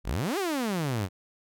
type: exponential two-way sweep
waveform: sawtooth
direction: up then down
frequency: 37.94 to 415.3 to 87.4 Hz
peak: -23 dBFS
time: 0.04-1.09 s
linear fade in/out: 50 ms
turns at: 0.38 s
effects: none